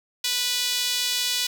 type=tone with high-pass filter; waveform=sawtooth; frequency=492.5 Hz; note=B4; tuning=5 cents flat; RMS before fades=-25 dBFS; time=0.24-1.47 s; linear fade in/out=5 ms; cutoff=3600 Hz; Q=1.8; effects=none